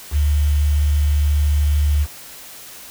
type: tone with quantisation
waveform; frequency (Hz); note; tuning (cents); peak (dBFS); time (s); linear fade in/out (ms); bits
sine; 73.42; D2; 0; -13; 0.11-2.07; 50; 6
effects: white hiss -38 dBFS RMS until 2.9 s